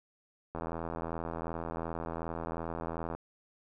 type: click train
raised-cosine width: 1 ms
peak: -23 dBFS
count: 216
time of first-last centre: 0.55-3.15 s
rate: 82.7 Hz
effects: none